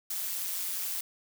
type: noise with amplitude modulation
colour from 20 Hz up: blue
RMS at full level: -31 dBFS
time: 0.1-1.01 s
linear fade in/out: 5 ms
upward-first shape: sine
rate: 184 Hz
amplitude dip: 65%
effects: none